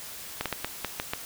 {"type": "clicks", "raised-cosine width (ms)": 0.3, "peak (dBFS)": -12, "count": 7, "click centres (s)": [0.41, 0.457, 0.527, 0.646, 0.847, 0.999, 1.135], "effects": ["white hiss -41 dBFS RMS until 1.25 s"]}